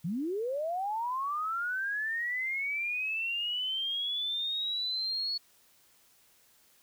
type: linear sweep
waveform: sine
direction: up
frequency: 150 to 4406 Hz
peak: -30 dBFS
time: 0.04-5.38 s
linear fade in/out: 10 ms
effects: white hiss -64 dBFS RMS until 6.82 s